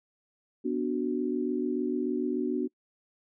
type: chord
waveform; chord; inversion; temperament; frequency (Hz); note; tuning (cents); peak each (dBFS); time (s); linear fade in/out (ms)
sine; B minor; none; equal; 246.9 / 293.7 / 370; B3 / D4 / F#4; 0 / 0 / 0; -31; 0.64-2.68; 20
effects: noise-tail reverb RT60 0.1 s tail -25 dB re dry